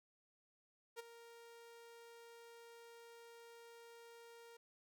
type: tone with ADSR envelope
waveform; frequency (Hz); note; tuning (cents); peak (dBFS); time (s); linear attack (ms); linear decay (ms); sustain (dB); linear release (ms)
sawtooth; 466.2; A#4; 0; -40; 0.96-4.57; 34; 17; -13; 6
effects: none